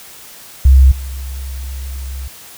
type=tone with level steps; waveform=sine; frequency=66.2 Hz; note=C2; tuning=21 cents sharp; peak=-3 / -22 dBFS; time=0.65-2.28 s; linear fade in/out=5 ms; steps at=0.91 s; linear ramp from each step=10 ms; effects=white hiss -37 dBFS RMS until 2.57 s